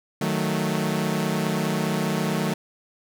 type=chord; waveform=sawtooth; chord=D# diminished; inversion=none; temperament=equal; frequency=155.56 / 185 / 220 Hz; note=D#3 / F#3 / A3; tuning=0 / 0 / 0 cents; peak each=-23 dBFS; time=0.21-2.54 s; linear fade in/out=5 ms; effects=none